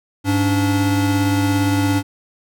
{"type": "tone pair together", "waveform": "square", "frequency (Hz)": [101.4, 286.8], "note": ["G#2", "D4"], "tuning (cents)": [-41, -41], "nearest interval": "octave + tritone", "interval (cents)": 1800, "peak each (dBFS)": [-19, -18], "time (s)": [0.24, 2.03], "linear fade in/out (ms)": 50, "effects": []}